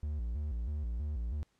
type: tone with vibrato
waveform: triangle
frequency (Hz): 65.7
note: C2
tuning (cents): +8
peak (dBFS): -31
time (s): 0.03-1.43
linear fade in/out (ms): 0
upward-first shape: square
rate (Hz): 3.1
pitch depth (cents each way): 220
effects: pink hiss -75 dBFS RMS until 1.59 s + low-pass 9000 Hz 12 dB/octave